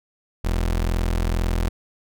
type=tone; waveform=30% pulse; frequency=42.16 Hz; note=E1; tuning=40 cents sharp; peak=-17 dBFS; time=0.44-1.69 s; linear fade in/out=10 ms; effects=none